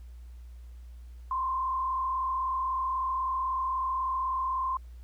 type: tone with frequency modulation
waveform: sine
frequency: 1046.5 Hz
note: C6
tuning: in tune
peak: -27 dBFS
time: 1.31-4.77 s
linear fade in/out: 2 ms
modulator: 36.2 Hz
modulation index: 0.74
effects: added 60 Hz sine -43 dBFS peak until 5.03 s + pink hiss -67 dBFS RMS until 5.03 s